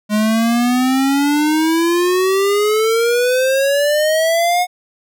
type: exponential sweep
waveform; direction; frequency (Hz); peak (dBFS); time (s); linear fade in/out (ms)
square; up; 208.4 to 728; -13; 0.09-4.67; 50
effects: none